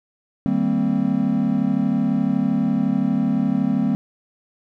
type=chord; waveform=triangle; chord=C minor seventh; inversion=first; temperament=equal with one note detuned; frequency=155.56 / 196 / 229.6 / 261.6 Hz; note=Eb3 / G3 / Bb3 / C4; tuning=0 / 0 / -26 / 0 cents; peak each=-25 / -20 / -20 / -20 dBFS; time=0.46-3.95 s; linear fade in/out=0 ms; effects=none